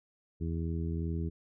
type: harmonic tone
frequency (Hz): 82.41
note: E2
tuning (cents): 0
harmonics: 1 / 2 / 3 / 4 / 5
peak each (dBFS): -33 / -36 / -42 / -42 / -45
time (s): 0.4-1.3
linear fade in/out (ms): 20
effects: none